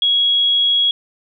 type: tone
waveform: sine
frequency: 3322 Hz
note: G#7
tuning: in tune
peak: -12 dBFS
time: 0.02-0.91 s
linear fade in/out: 2 ms
effects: none